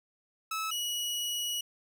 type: tone pair in turn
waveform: sawtooth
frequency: 1300 / 2918 Hz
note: E6 / F#7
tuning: -24 / -25 cents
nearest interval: octave + major second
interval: 1399 cents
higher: second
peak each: -28 dBFS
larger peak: neither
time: 0.51-0.71 / 0.71-1.61 s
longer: second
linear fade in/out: 5 ms
effects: none